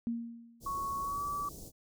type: tone with exponential decay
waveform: sine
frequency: 233.1 Hz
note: A#3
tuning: in tune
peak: -29 dBFS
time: 0.07-0.76 s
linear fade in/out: 0 ms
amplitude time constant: 150 ms
type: band-stop noise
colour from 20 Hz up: pink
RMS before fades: -47 dBFS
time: 0.6-1.72 s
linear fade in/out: 50 ms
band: 550 to 5400 Hz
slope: 24 dB/octave
type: tone with pitch glide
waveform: sine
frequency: 1109 to 1150.8 Hz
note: C#6 to D6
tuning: 0 to -36 cents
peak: -33 dBFS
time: 0.66-1.49 s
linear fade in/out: 5 ms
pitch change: +64 cents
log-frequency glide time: 1.01-1.24 s
effects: none